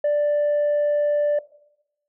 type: tone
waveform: sine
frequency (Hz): 588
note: D5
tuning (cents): +2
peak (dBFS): -15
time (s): 0.04-1.39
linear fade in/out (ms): 5
effects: noise-tail reverb RT60 0.8 s tail -19 dB re dry + tanh soft clip ceiling -16 dBFS